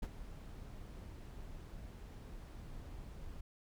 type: noise with ADSR envelope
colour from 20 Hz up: brown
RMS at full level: -38 dBFS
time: 0.02-3.41 s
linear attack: 11 ms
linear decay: 39 ms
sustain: -11 dB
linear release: 6 ms
effects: none